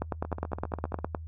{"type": "two click trains", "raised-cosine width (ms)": 1, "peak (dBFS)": [-22, -15], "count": [12, 12], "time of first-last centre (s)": [[0.25, 0.988], [0.02, 1.148]], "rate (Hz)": [14.9, 9.75], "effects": ["noise-tail reverb RT60 0.1 s tail -24 dB re dry", "added 80 Hz sine -38 dBFS peak until 1.27 s"]}